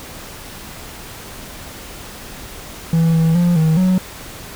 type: tone with pitch steps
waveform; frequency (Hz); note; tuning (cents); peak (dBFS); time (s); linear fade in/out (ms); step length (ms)
triangle; 164.4 / 162.7 / 174.4 / 158.9 / 184.9; E3 / E3 / F3 / D#3 / F#3; -4 / -22 / -2 / +37 / -1; -9; 2.93-3.98; 2; 210
effects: pink hiss -34 dBFS RMS until 4.55 s